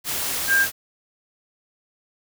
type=tone in noise; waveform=sine; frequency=1600 Hz; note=G6; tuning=35 cents sharp; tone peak=-15 dBFS; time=0.47-0.67 s; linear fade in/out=50 ms; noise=white; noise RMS=-26 dBFS; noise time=0.04-0.72 s; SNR=+8 dB; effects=none